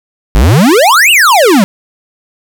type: exponential two-way sweep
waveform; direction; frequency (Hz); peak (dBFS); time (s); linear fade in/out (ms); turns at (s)
square; up then down; 45.24 to 2960 to 179.7; -4; 0.35-1.64; 0; 1.11
effects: none